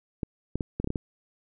clicks, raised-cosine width 3 ms, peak -16 dBFS, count 8, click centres 0.232 / 0.556 / 0.608 / 0.8 / 0.844 / 0.874 / 0.904 / 0.958 s, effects none

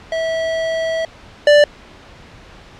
square tone pair in turn, 651 / 587.7 Hz, E5 / D5, -22 / +1 cents, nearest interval major second, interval 177 cents, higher first, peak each -18 / -7 dBFS, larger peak second, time 0.12-1.05 / 1.47-1.64 s, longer first, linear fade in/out 2 ms, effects pink hiss -41 dBFS RMS until 2.79 s + low-pass 4000 Hz 12 dB/octave

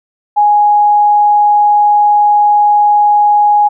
sine tone, 830.6 Hz, G#5, in tune, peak -5 dBFS, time 0.36-3.69 s, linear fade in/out 20 ms, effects none

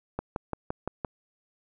click train, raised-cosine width 1 ms, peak -16 dBFS, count 6, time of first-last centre 0.19-1.048 s, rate 5.83 Hz, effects none

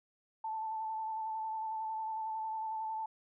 sine tone with vibrato, 880 Hz, A5, in tune, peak -35 dBFS, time 0.44-3.06 s, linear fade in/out 5 ms, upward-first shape square, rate 11 Hz, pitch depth 16 cents each way, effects none

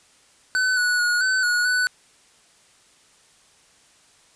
square tone with pitch steps, 1512 / 1471 / 1448 / 1520 / 1454 / 1492 Hz, F#6 / F#6 / F#6 / F#6 / F#6 / F#6, +37 / -11 / -38 / +46 / -31 / +14 cents, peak -19 dBFS, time 0.55-1.87 s, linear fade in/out 0 ms, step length 220 ms, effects white hiss -56 dBFS RMS until 4.35 s + resampled to 22050 Hz

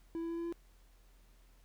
triangle tone with pitch steps, 331 / 333.1 / 335.2 / 337.4 / 339.5 Hz, E4 / E4 / E4 / E4 / F4, +7 / +18 / +29 / +40 / -49 cents, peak -34 dBFS, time 0.15-0.525 s, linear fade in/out 0 ms, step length 75 ms, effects added 42 Hz sine -60 dBFS peak until 1.64 s + pink hiss -70 dBFS RMS until 1.64 s

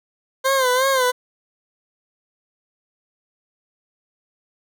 20% pulse tone with vibrato, 520 Hz, C5, 11 cents flat, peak -11 dBFS, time 0.44-1.12 s, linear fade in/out 20 ms, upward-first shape sine, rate 2.8 Hz, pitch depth 80 cents each way, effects none

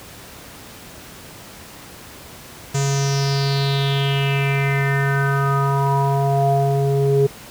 square tone with low-pass filter sweep, 138.59 Hz, C#3, in tune, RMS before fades -18 dBFS, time 2.74-7.27 s, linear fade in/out 10 ms, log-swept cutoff 7200 to 430 Hz, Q 5.7, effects pink hiss -39 dBFS RMS until 7.5 s + high-pass 60 Hz 12 dB/octave

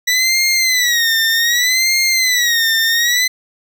20% pulse tone with vibrato, 1957 Hz, B6, 16 cents flat, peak -7 dBFS, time 0.07-3.28 s, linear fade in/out 10 ms, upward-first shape sine, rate 0.65 Hz, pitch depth 140 cents each way, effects none

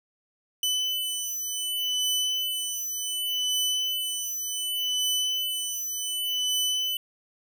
sawtooth beating tone pair, 3000 / 3000.67 Hz, F#7 / F#7, +23 / +24 cents, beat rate 0.67 Hz, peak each -26 dBFS, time 0.63-6.97 s, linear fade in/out 2 ms, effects none

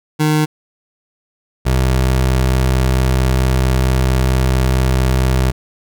25% pulse tone pair in turn, 153.3 / 64.45 Hz, D#3 / C2, -25 / -26 cents, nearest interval octave + minor third, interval 1501 cents, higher first, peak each -8 dBFS, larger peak neither, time 0.19-0.46 / 1.65-5.52 s, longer second, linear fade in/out 20 ms, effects none

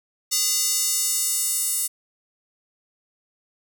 square tone with high-pass filter sweep, 408.8 Hz, G#4, 27 cents flat, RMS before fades -23 dBFS, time 0.31-1.88 s, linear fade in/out 20 ms, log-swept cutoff 5800 to 9000 Hz, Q 1.8, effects none

